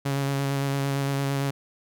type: tone with vibrato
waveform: sawtooth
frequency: 138.59 Hz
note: C#3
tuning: in tune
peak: -20 dBFS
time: 0.05-1.51 s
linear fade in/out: 10 ms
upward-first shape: square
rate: 8.8 Hz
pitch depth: 13 cents each way
effects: none